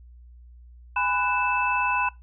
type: tone cluster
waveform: sine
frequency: 822 / 999 / 1486 / 2628 Hz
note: G#5 / B5 / F#6 / E7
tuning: -18 / +20 / +7 / -6 cents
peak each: -30 / -25 / -29 / -26 dBFS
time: 0.96-2.09 s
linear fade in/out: 5 ms
effects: noise-tail reverb RT60 0.2 s tail -21 dB re dry + added 60 Hz sine -45 dBFS peak until 2.22 s